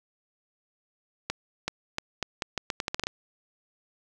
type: accelerating click train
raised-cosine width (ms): 0.2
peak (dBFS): -11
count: 13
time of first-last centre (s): 1.3-3.069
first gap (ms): 380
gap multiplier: 0.8
effects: none